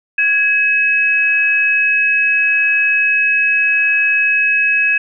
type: tone pair together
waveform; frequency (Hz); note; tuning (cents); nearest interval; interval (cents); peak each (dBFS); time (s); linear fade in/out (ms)
sine; 1661.2 / 2562; G#6 / E7; 0 / -50; minor sixth; 750; -16 / -12; 0.18-4.98; 5
effects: none